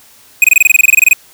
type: tone bursts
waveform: square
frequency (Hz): 2503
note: D#7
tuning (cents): +10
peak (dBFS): -3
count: 16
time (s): 0.42-1.132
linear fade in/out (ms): 2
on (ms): 22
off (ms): 24
effects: white hiss -43 dBFS RMS until 1.33 s